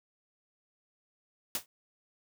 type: noise with exponential decay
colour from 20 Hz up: white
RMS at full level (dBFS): -28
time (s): 1.55-1.66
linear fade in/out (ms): 1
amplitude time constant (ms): 22
effects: none